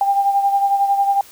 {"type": "beating tone pair", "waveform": "sine", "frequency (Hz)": [795, 806], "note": ["G5", "G5"], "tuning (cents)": [24, 48], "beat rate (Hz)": 11, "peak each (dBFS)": [-14, -22], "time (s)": [0.01, 1.21], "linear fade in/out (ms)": 2, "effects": ["white hiss -44 dBFS RMS until 1.31 s"]}